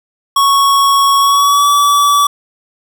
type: tone with pitch glide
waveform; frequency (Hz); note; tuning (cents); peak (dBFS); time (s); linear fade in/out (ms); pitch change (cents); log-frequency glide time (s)
square; 1108.7 to 1149.1; C#6 to D6; 0 to -38; -8; 0.36-2.27; 5; +62; 1.18-1.68
effects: none